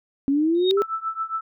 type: linear sweep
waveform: sine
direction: up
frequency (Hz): 270 to 410.6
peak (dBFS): -17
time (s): 0.28-0.82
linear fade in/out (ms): 0
type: tone with exponential growth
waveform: sine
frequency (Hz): 3729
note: A#7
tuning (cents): 0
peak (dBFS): -17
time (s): 0.55-0.71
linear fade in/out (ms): 0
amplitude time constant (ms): 34
type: tone with tremolo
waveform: sine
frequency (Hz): 1320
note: E6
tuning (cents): +2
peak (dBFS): -21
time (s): 0.77-1.41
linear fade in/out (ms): 5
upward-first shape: triangle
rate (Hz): 7.3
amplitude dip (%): 95
effects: none